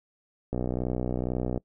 click train, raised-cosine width 2 ms, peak -16 dBFS, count 66, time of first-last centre 0.53-1.577 s, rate 62.1 Hz, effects noise-tail reverb RT60 0.1 s tail -24 dB re dry

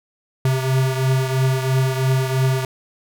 square beating tone pair, 130.81 / 133.81 Hz, C3 / C3, 0 / +39 cents, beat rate 3 Hz, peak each -18 / -24 dBFS, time 0.45-2.65 s, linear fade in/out 2 ms, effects none

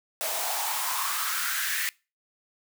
white noise with high-pass filter sweep, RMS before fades -29 dBFS, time 0.21-1.89 s, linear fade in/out 0 ms, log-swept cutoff 620 to 1900 Hz, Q 4.9, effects noise-tail reverb RT60 0.3 s tail -24 dB re dry

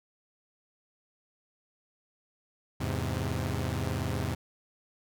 sawtooth chord, E augmented, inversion none, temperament equal, 82.41 / 103.83 / 130.81 Hz, E2 / G#2 / B#2, 0 / 0 / 0 cents, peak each -30 dBFS, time 2.8-4.35 s, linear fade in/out 10 ms, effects none

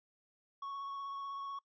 triangle tone with vibrato, 1108.7 Hz, C#6, in tune, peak -38 dBFS, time 0.62-1.59 s, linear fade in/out 5 ms, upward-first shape triangle, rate 16 Hz, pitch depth 16 cents each way, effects noise-tail reverb RT60 0.1 s tail -24 dB re dry + resampled to 16000 Hz

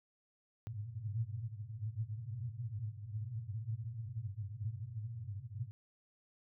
white band-pass noise, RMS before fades -42 dBFS, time 0.67-5.71 s, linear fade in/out 0 ms, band 100 to 120 Hz, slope 96 dB/octave, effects none

